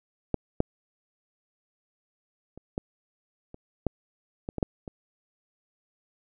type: clicks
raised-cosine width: 2 ms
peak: -11 / -8 / -30 / -16 / -29 / -11 / -19 / -18 / -10 / -24 dBFS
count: 10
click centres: 0.343 / 0.604 / 2.576 / 2.779 / 3.544 / 3.867 / 4.489 / 4.583 / 4.628 / 4.878 s
effects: none